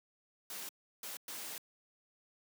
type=noise bursts at uneven times; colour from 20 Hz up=white; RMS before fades=-44 dBFS; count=3; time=0.5-0.69 / 1.03-1.17 / 1.28-1.58 s; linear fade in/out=2 ms; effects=high-pass 200 Hz 12 dB/octave